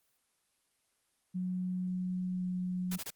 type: tone with pitch glide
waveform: sine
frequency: 182.7 to 181.65 Hz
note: F#3 to F#3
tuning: -22 to -32 cents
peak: -32 dBFS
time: 1.34-2.98 s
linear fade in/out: 20 ms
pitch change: -10 cents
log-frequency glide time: 2.35-2.43 s
type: noise bursts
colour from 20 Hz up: white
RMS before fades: -40 dBFS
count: 3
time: 2.91-3.106 s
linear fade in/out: 10 ms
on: 50 ms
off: 23 ms
effects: white hiss -75 dBFS RMS until 3.15 s + Opus 24 kbps